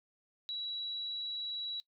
sine tone, 3907 Hz, B7, 19 cents flat, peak -36 dBFS, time 0.49-1.8 s, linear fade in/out 0 ms, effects noise-tail reverb RT60 0.1 s tail -18 dB re dry

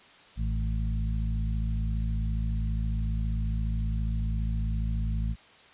harmonic tone with a mistuned harmonic, 54.7 Hz, A1, 9 cents flat, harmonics 1 / 2 / 3 / 4, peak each -27 / -33 / -37 / -39 dBFS, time 0.36-5.36 s, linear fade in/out 50 ms, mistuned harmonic 3, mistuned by -26 cents, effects white hiss -54 dBFS RMS until 5.73 s + resampled to 8000 Hz

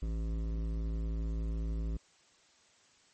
triangle tone with hard clipping, 55 Hz, A1, in tune, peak -34 dBFS, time 0.02-1.97 s, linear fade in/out 5 ms, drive 17 dB, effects white hiss -65 dBFS RMS until 3.13 s + MP3 32 kbps

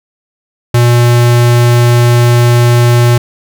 square tone, 120.2 Hz, B2, 46 cents flat, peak -5 dBFS, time 0.74-3.18 s, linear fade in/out 5 ms, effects none

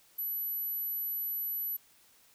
sine tone, 11840 Hz, F#9, in tune, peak -32 dBFS, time 0.18-1.77 s, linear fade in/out 10 ms, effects white hiss -63 dBFS RMS until 2.34 s

